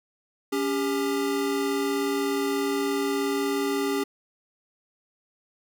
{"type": "tone pair together", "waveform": "square", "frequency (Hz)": [279.9, 399.2], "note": ["C#4", "G4"], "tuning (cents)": [17, 32], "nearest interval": "tritone", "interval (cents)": 615, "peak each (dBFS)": [-28, -27], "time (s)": [0.52, 4.04], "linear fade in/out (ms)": 10, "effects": []}